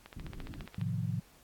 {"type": "click train", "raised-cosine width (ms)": 0.3, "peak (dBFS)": -30, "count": 12, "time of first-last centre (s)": [0.06, 0.813], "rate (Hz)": 14.6}
{"type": "low-pass noise", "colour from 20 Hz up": "pink", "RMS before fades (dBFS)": -44, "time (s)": [0.16, 0.66], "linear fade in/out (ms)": 5, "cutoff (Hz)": 300, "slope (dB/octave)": 24}
{"type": "chord", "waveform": "sine", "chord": "F dominant seventh", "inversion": "first", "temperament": "equal with one note detuned", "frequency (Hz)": [108.17, 130.81, 155.56, 174.61], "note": ["A2", "C3", "Eb3", "F3"], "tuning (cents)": [-29, 0, 0, 0], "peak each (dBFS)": [-35, -37, -39, -37], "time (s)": [0.78, 1.2], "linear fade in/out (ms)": 5}
{"effects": ["pink hiss -61 dBFS RMS until 1.43 s", "AAC 64 kbps"]}